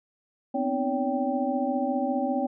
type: tone cluster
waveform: sine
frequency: 246.9 / 261.6 / 306.6 / 566 / 782 Hz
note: B3 / C4 / D#4 / C#5 / G5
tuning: 0 / 0 / -25 / +36 / -4 cents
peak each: -33 / -28 / -34 / -30 / -30 dBFS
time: 0.54-2.47 s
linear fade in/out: 10 ms
effects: none